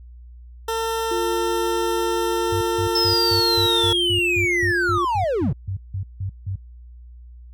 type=tone with pitch glide; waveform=20% pulse; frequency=451.5 to 456.2 Hz; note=A4 to A#4; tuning=+45 to -37 cents; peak=-17 dBFS; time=0.68-3.93 s; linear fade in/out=5 ms; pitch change=+18 cents; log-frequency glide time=3.03-3.14 s
type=tone; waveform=sine; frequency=351.2 Hz; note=F4; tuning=10 cents sharp; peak=-23 dBFS; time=1.11-5.05 s; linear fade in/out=5 ms
type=tone bursts; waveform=sine; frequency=95.8 Hz; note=G2; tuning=39 cents flat; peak=-23 dBFS; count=16; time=2.52-6.558 s; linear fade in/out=5 ms; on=93 ms; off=170 ms
type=linear sweep; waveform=triangle; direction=down; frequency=5290 to 95.5 Hz; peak=-17 dBFS; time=2.95-5.53 s; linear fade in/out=5 ms
effects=added 60 Hz sine -39 dBFS peak until 7.53 s